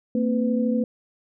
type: tone cluster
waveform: sine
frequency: 229 / 261.9 / 502 Hz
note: A#3 / C4 / B4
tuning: -31 / +2 / +28 cents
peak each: -21 / -27 / -27 dBFS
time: 0.15-0.84 s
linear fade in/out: 2 ms
effects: none